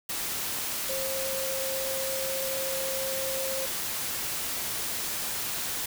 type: tone in noise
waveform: sine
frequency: 533 Hz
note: C5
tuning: 32 cents sharp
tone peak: -32 dBFS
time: 0.89-3.66 s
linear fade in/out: 5 ms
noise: white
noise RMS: -32 dBFS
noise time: 0.09-5.86 s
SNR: -3 dB
effects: none

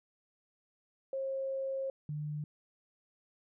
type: tone pair in turn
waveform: sine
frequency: 537 / 149.69 Hz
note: C5 / D3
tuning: +45 / +33 cents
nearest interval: octave + minor seventh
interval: 2212 cents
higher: first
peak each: -33 / -35 dBFS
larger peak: first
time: 1.13-1.9 / 2.09-2.44 s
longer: first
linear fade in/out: 2 ms
effects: none

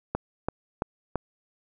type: click train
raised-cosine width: 1 ms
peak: -12 dBFS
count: 4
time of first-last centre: 0.15-1.157 s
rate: 2.98 Hz
effects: none

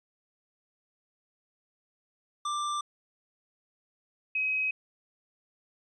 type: tone pair in turn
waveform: square / sine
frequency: 1182 / 2537 Hz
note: D6 / D#7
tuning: +11 / +33 cents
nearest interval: octave + minor second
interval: 1322 cents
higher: second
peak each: -30 / -26 dBFS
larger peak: second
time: 2.45-2.81 / 4.35-4.71 s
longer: neither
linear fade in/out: 5 ms
effects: resampled to 22050 Hz

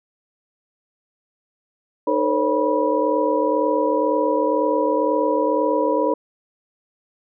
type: tone cluster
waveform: sine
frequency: 307.1 / 447.8 / 516 / 558 / 975 Hz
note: D#4 / A4 / C5 / C#5 / B5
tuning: -23 / +30 / -24 / +11 / -23 cents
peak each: -23 dBFS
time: 2.07-6.14 s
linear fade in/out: 5 ms
effects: none

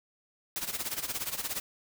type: noise with tremolo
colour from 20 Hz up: white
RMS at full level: -32 dBFS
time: 0.56-1.6 s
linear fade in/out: 0 ms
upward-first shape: sine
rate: 17 Hz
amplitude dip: 80%
effects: none

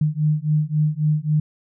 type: beating tone pair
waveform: sine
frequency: 150.5 / 154.2 Hz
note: D3 / D#3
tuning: +43 / -15 cents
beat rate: 3.7 Hz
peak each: -20 dBFS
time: 0.01-1.4 s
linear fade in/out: 5 ms
effects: none

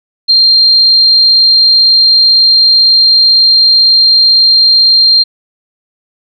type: tone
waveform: sine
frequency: 4186 Hz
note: C8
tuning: in tune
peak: -3 dBFS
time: 0.28-5.24 s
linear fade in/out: 20 ms
effects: none

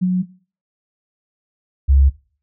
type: tone pair in turn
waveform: sine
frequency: 182.7 / 68.44 Hz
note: F#3 / C#2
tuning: -22 / -22 cents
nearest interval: octave + perfect fourth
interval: 1700 cents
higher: first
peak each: -13 / -9 dBFS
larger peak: second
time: 0.01-0.23 / 1.88-2.1 s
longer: neither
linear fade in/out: 20 ms
effects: noise-tail reverb RT60 0.4 s tail -18 dB re dry

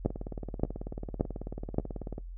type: two click trains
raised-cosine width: 2 ms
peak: -12 / -24 dBFS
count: 4 / 40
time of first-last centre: 0.06-1.784 / 0.05-2.181 s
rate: 1.74 / 18.3 Hz
effects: noise-tail reverb RT60 0.1 s tail -19 dB re dry + added 43 Hz sine -39 dBFS peak until 2.37 s

